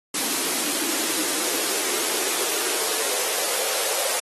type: noise with high-pass filter sweep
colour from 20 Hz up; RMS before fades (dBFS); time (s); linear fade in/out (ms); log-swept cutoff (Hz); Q
white; -24; 0.14-4.2; 5; 260 to 540; 3.3
effects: AAC 32 kbps